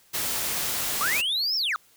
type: noise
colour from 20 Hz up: white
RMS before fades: -28 dBFS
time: 0.13-1.22 s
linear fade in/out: 20 ms
type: linear two-way sweep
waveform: triangle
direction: up then down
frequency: 1108.7 to 5480 to 1108.7 Hz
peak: -22 dBFS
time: 1.01-1.76 s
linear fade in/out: 0 ms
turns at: 1.56 s
effects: white hiss -59 dBFS RMS until 1.96 s